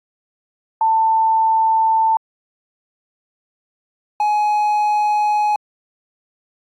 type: tone pair in turn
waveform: sine / triangle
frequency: 890 / 840 Hz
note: A5 / G#5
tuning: +20 / +19 cents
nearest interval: minor second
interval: 101 cents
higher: first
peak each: -12 dBFS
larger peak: neither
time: 0.81-2.17 / 4.2-5.56 s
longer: neither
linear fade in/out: 2 ms
effects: AAC 64 kbps